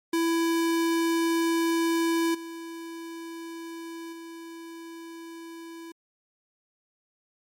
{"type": "tone with level steps", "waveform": "square", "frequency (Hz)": 332.1, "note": "E4", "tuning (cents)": 13, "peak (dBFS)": [-23, -37, -40], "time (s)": [0.13, 5.92], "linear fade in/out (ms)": 5, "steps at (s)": [2.34, 4.12], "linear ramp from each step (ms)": 10, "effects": ["MP3 64 kbps"]}